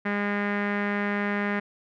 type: tone with low-pass filter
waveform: sawtooth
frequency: 204 Hz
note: G#3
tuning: 31 cents flat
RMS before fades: -27 dBFS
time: 0.05-1.6 s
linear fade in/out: 10 ms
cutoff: 1900 Hz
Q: 4.2
effects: none